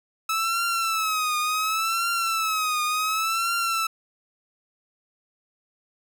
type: tone with vibrato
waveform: sawtooth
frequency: 1300 Hz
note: E6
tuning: 24 cents flat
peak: -19 dBFS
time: 0.29-3.87 s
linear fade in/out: 5 ms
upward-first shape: triangle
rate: 0.69 Hz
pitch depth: 110 cents each way
effects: none